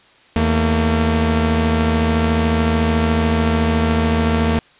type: tone pair together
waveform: sawtooth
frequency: 80.4 / 227.4 Hz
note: E2 / A#3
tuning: -43 / -43 cents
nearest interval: octave + tritone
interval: 1800 cents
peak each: -13 dBFS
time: 0.36-4.59 s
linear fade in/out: 0 ms
effects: white hiss -50 dBFS RMS until 4.79 s + resampled to 8000 Hz